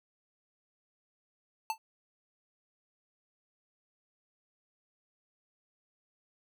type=tone with exponential decay; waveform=square; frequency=885 Hz; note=A5; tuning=10 cents sharp; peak=-27 dBFS; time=1.7-1.78 s; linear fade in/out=1 ms; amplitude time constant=17 ms; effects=none